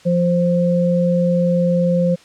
sine tone pair together, 174.61 / 524.4 Hz, F3 / C5, 0 / +4 cents, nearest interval octave + perfect fifth, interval 1904 cents, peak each -15 / -17 dBFS, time 0.05-2.16 s, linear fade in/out 20 ms, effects white hiss -47 dBFS RMS until 2.24 s + low-pass 6000 Hz 12 dB/octave

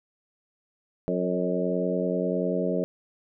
harmonic tone with a mistuned harmonic, 90.3 Hz, F#2, 42 cents flat, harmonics 2 / 3 / 4 / 5 / 6 / 7, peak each -29 / -32 / -32 / -30 / -31 / -32 dBFS, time 1.08-2.84 s, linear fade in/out 0 ms, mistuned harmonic 6, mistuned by +28 cents, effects none

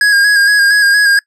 square tone with vibrato, 1642 Hz, G#6, 20 cents flat, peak -7 dBFS, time 0.01-1.19 s, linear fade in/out 2 ms, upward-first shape square, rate 4.3 Hz, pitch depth 28 cents each way, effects noise-tail reverb RT60 0.1 s tail -24 dB re dry + low-pass 9000 Hz 12 dB/octave

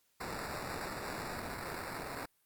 white noise with sample-and-hold, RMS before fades -41 dBFS, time 0.2-2.26 s, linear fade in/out 10 ms, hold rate 3150 Hz, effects white hiss -74 dBFS RMS until 2.45 s + Opus 48 kbps

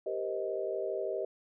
sine chord, C minor seventh, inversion second, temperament just, 392.4 / 470.9 / 523.3 / 627.9 Hz, G4 / Bb4 / C5 / Eb5, +2 / +18 / 0 / +16 cents, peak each -36 / -39 / -39 / -36 dBFS, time 0.06-1.25 s, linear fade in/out 5 ms, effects none

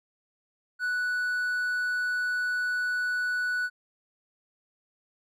triangle tone, 1480 Hz, F#6, in tune, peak -24 dBFS, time 0.79-3.7 s, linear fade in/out 50 ms, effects none

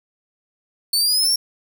sawtooth linear sweep, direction up, 4429 to 5560 Hz, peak -13 dBFS, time 0.93-1.36 s, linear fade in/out 5 ms, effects none

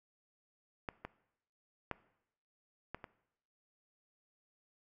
clicks, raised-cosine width 0.5 ms, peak -23 / -26 / -21 / -25 / -30 dBFS, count 5, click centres 0.888 / 1.05 / 1.913 / 2.946 / 3.042 s, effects noise-tail reverb RT60 0.8 s tail -19 dB re dry

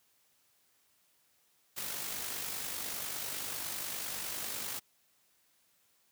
white noise with amplitude modulation, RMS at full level -37 dBFS, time 1.76-4.8 s, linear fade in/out 20 ms, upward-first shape sine, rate 50 Hz, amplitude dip 40%, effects white hiss -71 dBFS RMS until 6.11 s + high-pass 60 Hz 12 dB/octave

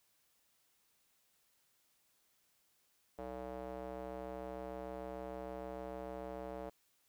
square tone with band-pass filter, 63.3 Hz, B1, 43 cents sharp, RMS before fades -45 dBFS, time 3.18-6.7 s, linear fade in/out 10 ms, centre 590 Hz, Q 2.1, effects white hiss -75 dBFS RMS until 7.08 s

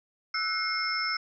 sine tone cluster, 1315 / 1482 / 2141 / 5280 Hz, E6 / F#6 / C7 / E8, -5 / +2 / +39 / +2 cents, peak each -33 / -35 / -32 / -31 dBFS, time 0.34-1.17 s, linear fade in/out 5 ms, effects none

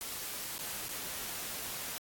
white noise with dropouts, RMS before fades -40 dBFS, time 0.01-1.98 s, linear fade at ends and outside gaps 0 ms, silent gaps 0.581-0.591 / 0.884-0.891 s, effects AAC 64 kbps

